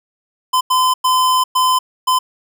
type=tone bursts at uneven times; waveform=square; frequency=1022 Hz; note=C6; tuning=41 cents flat; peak=-12 dBFS; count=5; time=0.53-0.61 / 0.7-0.94 / 1.04-1.44 / 1.55-1.79 / 2.07-2.19 s; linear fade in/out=10 ms; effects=none